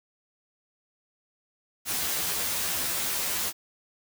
white noise with comb filter, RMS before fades -29 dBFS, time 1.85-3.53 s, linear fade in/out 50 ms, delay 12 ms, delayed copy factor +0.85, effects none

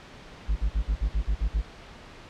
triangle tone bursts, 51.91 Hz, G#1, in tune, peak -19 dBFS, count 9, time 0.48-1.62 s, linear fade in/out 20 ms, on 84 ms, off 48 ms, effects pink hiss -46 dBFS RMS until 2.29 s + low-pass 4000 Hz 12 dB/octave

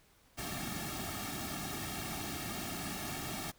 pink noise with comb filter, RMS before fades -40 dBFS, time 0.37-3.52 s, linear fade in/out 20 ms, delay 2 ms, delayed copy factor -0.95, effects pink hiss -66 dBFS RMS until 3.58 s

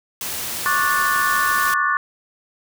white noise, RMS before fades -27 dBFS, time 0.21-1.74 s, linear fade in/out 2 ms
sine chord, D major seventh, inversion third, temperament just, 1101.2 / 1174.7 / 1468.3 / 1762 Hz, C#6 / D6 / F#6 / A6, -12 / 0 / -14 / +2 cents, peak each -22 dBFS, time 0.66-1.97 s, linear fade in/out 0 ms
effects none

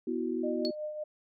sine chord, B suspended fourth, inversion none, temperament equal with one note detuned, 246.9 / 326.8 / 370 Hz, B3 / E4 / F#4, 0 / -15 / 0 cents, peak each -34 dBFS, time 0.07-0.71 s, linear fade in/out 5 ms
sine tone with tremolo, 607 Hz, D#5, 43 cents flat, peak -32 dBFS, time 0.43-1.04 s, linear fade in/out 10 ms, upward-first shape triangle, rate 5.4 Hz, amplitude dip 55%
sine tone with exponential decay, 4395 Hz, C#8, 16 cents flat, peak -29 dBFS, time 0.65-0.75 s, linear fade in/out 0 ms, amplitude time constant 20 ms
effects none

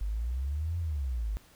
sine exponential two-way sweep, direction up then down, 49 to 87.4 to 49 Hz, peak -29 dBFS, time 0.01-1.37 s, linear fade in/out 0 ms, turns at 0.78 s, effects pink hiss -59 dBFS RMS until 1.55 s

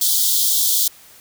white high-pass noise, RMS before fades -17 dBFS, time 0.01-0.88 s, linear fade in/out 5 ms, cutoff 3200 Hz, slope 96 dB/octave, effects white hiss -46 dBFS RMS until 1.2 s

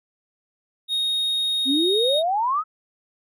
triangle tone, 3729 Hz, A#7, in tune, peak -19 dBFS, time 0.88-2.23 s, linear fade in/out 50 ms
sine exponential sweep, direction up, 250.7 to 1318 Hz, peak -19 dBFS, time 1.65-2.64 s, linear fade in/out 50 ms
effects none

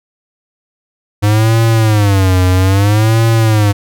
square tone with vibrato, 102.2 Hz, G#2, 27 cents flat, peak -8 dBFS, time 1.22-3.73 s, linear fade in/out 20 ms, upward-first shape sine, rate 0.61 Hz, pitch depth 190 cents each way, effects none

